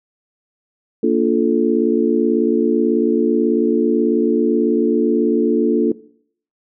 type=chord; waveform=sine; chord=Bb major seventh; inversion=none; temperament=just; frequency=233.1 / 291.4 / 349.6 / 437 Hz; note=Bb3 / D4 / F4 / A4; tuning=0 / -13 / +2 / -12 cents; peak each=-18 dBFS; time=1.03-5.92 s; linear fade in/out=5 ms; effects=noise-tail reverb RT60 0.6 s tail -19 dB re dry